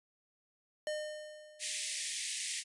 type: tone with exponential decay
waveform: square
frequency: 608 Hz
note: D#5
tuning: 40 cents flat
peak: -34 dBFS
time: 0.87-2.12 s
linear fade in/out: 1 ms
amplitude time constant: 270 ms
type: band-pass noise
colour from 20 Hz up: white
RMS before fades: -39 dBFS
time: 1.59-2.64 s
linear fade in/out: 50 ms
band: 1800 to 10000 Hz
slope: 96 dB/octave
effects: resampled to 24000 Hz